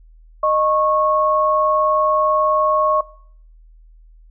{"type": "tone pair together", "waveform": "sine", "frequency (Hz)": [616, 1097.6], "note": ["D#5", "C#6"], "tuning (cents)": [-17, -17], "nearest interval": "minor seventh", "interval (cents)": 1000, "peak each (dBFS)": [-17, -16], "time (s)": [0.43, 3.01], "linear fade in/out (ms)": 5, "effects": ["noise-tail reverb RT60 0.6 s tail -21 dB re dry", "added 40 Hz sine -43 dBFS peak until 4.3 s"]}